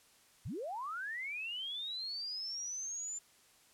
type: linear sweep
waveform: sine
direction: up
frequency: 67.4 to 7200 Hz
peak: -38 dBFS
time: 0.45-3.19 s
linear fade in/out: 10 ms
effects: white hiss -65 dBFS RMS until 3.73 s + low-pass 11000 Hz 12 dB/octave